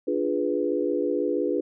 sine chord, D diminished seventh, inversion none, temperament equal, 293.7 / 349.2 / 415.3 / 493.9 Hz, D4 / F4 / Ab4 / Cb5, 0 / 0 / 0 / 0 cents, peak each -28 dBFS, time 0.07-1.61 s, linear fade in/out 10 ms, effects none

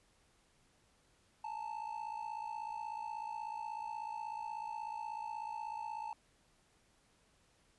triangle ring-modulated tone, 880 Hz, A5, in tune, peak -35 dBFS, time 1.44-6.13 s, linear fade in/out 2 ms, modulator 28.2 Hz, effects pink hiss -71 dBFS RMS until 7.78 s + resampled to 24000 Hz

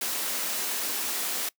white high-pass noise, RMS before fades -30 dBFS, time 0.01-1.49 s, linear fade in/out 5 ms, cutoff 210 Hz, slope 24 dB/octave, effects noise-tail reverb RT60 0.1 s tail -22 dB re dry

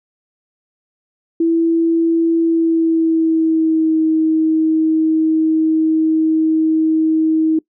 sine tone with pitch glide, 330.9 to 317.4 Hz, E4 to D#4, +7 to +35 cents, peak -11 dBFS, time 1.4-7.59 s, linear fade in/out 5 ms, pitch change -72 cents, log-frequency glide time 2.4-4 s, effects noise-tail reverb RT60 0.1 s tail -22 dB re dry

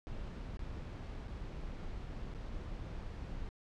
brown noise with dropouts, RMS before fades -43 dBFS, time 0.07-3.49 s, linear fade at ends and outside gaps 0 ms, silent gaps 0.571-0.593 / 1.275-1.279 / 2.34-2.348 s, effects low-pass 5000 Hz 12 dB/octave

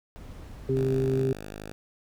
brown noise, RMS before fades -42 dBFS, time 0.16-1.22 s, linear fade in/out 0 ms
harmonic tone, 132.4 Hz, C3, 21 cents sharp, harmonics 1 / 2 / 3, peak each -27 / -31 / -25 dBFS, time 0.69-1.33 s, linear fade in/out 2 ms
5% pulse tone, 51.91 Hz, G#1, in tune, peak -27 dBFS, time 0.77-1.72 s, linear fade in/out 0 ms
effects none

